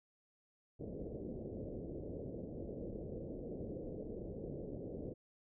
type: low-pass noise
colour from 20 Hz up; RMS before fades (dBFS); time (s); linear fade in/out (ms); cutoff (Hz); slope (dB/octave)
white; -45; 0.79-5.14; 20; 540; 48
effects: none